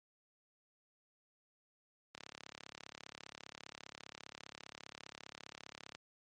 click train, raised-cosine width 0.2 ms, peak -29 dBFS, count 134, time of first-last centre 2.15-5.95 s, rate 35 Hz, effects high-pass 100 Hz 12 dB/octave + MP3 48 kbps

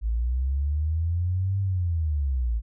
sine linear two-way sweep, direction up then down, 53.2 to 98.8 to 53.2 Hz, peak -22 dBFS, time 0.01-2.62 s, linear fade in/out 50 ms, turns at 1.6 s, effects none

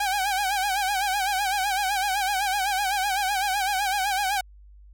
sawtooth tone with vibrato, 787 Hz, G5, 7 cents sharp, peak -19 dBFS, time 0-4.41 s, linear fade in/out 5 ms, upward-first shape sine, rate 7.9 Hz, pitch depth 99 cents each way, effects added 50 Hz sine -46 dBFS peak until 4.93 s

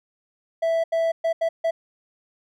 triangle tone bursts at uneven times, 659 Hz, E5, 1 cent flat, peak -17 dBFS, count 5, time 0.62-0.84 / 0.92-1.12 / 1.24-1.33 / 1.41-1.49 / 1.64-1.71 s, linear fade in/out 10 ms, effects none

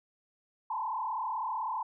sine tone with frequency modulation, 948 Hz, A#5, 29 cents sharp, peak -31 dBFS, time 0.7-1.83 s, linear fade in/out 5 ms, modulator 35.9 Hz, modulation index 2.6, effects none

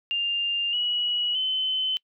sine tone with pitch steps, 2800 / 2922 / 3050 Hz, F7 / F#7 / G7, +4 / -22 / -48 cents, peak -23 dBFS, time 0.11-1.97 s, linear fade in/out 0 ms, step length 620 ms, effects noise-tail reverb RT60 0.1 s tail -24 dB re dry

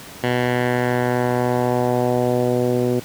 10% pulse tone with low-pass filter sweep, 123.47 Hz, B2, in tune, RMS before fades -19 dBFS, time 0.23-3 s, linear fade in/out 10 ms, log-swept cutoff 2700 to 400 Hz, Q 1.5, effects pink hiss -38 dBFS RMS until 3.04 s + high-pass 80 Hz 12 dB/octave

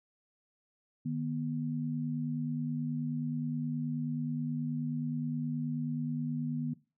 sine tone pair together, 153.07 / 242.5 Hz, D#3 / B3, -28 / -31 cents, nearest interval minor sixth, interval 797 cents, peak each -34 / -34 dBFS, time 1.05-6.74 s, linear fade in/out 10 ms, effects noise-tail reverb RT60 0.3 s tail -18 dB re dry

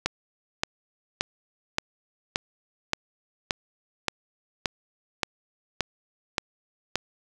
click train, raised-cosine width 0.2 ms, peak -6 dBFS, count 13, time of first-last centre 0.06-6.957 s, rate 1.74 Hz, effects none

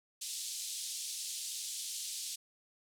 white band-pass noise, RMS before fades -41 dBFS, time 0.21-2.36 s, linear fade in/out 10 ms, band 3400 to 9600 Hz, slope 24 dB/octave, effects none

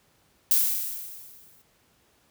violet noise with exponential decay, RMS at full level -19 dBFS, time 0.51-1.62 s, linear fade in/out 2 ms, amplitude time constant 240 ms, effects pink hiss -64 dBFS RMS until 2.3 s + high-pass 60 Hz 12 dB/octave

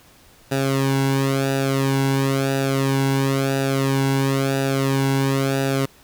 sawtooth tone with flanger, 135.8 Hz, C#3, 35 cents flat, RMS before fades -20 dBFS, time 0.51-5.86 s, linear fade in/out 10 ms, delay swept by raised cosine 0.93 to 1.64 ms, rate 0.98 Hz, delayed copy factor -0.8, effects pink hiss -51 dBFS RMS until 6.03 s

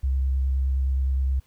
sine tone with vibrato, 66.4 Hz, C2, 26 cents sharp, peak -20 dBFS, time 0.03-1.4 s, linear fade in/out 10 ms, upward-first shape square, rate 9.6 Hz, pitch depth 14 cents each way, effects pink hiss -63 dBFS RMS until 1.46 s

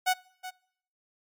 sawtooth tone with echo, 740 Hz, F#5, in tune, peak -18 dBFS, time 0.06-0.14 s, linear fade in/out 20 ms, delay 370 ms, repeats 1, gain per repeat -14 dB, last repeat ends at 0.51 s, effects noise-tail reverb RT60 0.7 s tail -24 dB re dry + MP3 96 kbps

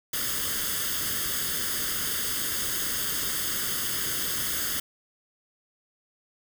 white noise with comb filter, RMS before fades -29 dBFS, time 0.13-4.8 s, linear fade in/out 5 ms, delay 0.61 ms, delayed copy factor +0.75, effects none

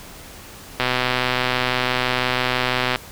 click train, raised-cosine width 0.3 ms, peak -3 dBFS, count 273, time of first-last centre 0.8-2.959 s, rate 126 Hz, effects pink hiss -40 dBFS RMS until 3.11 s

